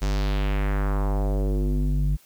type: tone with low-pass filter sweep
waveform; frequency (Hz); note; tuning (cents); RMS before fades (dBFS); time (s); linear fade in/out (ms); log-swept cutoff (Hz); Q
square; 49.69; G1; +24; -23; 0.01-2.17; 20; 6700 to 130; 1.9
effects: white hiss -56 dBFS RMS until 2.25 s